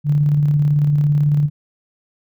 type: tone with tremolo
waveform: sine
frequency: 146.83 Hz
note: D3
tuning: in tune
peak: -11 dBFS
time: 0.04-1.5 s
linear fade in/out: 50 ms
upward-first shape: square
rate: 18 Hz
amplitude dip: 25%
effects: none